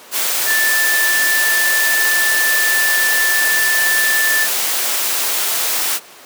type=tone in noise; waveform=sine; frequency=1760 Hz; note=A6; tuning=in tune; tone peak=-14 dBFS; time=0.45-4.48 s; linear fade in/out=50 ms; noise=white; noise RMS=-18 dBFS; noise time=0.11-6 s; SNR=+1 dB; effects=pink hiss -39 dBFS RMS until 6.25 s + high-pass 400 Hz 12 dB/octave